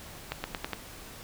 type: accelerating click train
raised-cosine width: 0.3 ms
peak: -15 dBFS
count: 5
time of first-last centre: 0.32-0.733 s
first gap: 120 ms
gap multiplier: 0.9
effects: pink hiss -46 dBFS RMS until 1.23 s